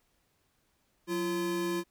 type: tone pair together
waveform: square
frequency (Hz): 181.9 / 342.6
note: F#3 / F4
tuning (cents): -29 / -33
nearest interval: major seventh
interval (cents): 1096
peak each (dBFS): -38 / -31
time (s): 1.07-1.84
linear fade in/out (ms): 50
effects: pink hiss -73 dBFS RMS until 1.9 s